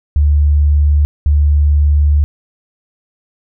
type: tone pair in turn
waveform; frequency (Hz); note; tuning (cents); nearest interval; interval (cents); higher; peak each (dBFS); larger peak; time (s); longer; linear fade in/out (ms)
sine; 73.42 / 73.42; D2 / D2; 0 / 0; unison; 0; neither; -7; neither; 0.16-1.05 / 1.26-2.24; second; 0
effects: none